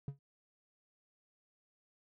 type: tone with exponential decay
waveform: triangle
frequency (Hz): 139.4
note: C#3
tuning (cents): +10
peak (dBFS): -32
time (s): 0.08-0.19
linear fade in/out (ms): 2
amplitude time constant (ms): 22
effects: none